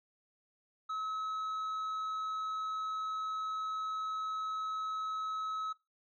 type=tone with tanh clipping; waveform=sine; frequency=1287 Hz; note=E6; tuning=42 cents flat; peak=-36 dBFS; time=0.89-5.73 s; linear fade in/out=10 ms; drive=5 dB; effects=noise-tail reverb RT60 0.2 s tail -17 dB re dry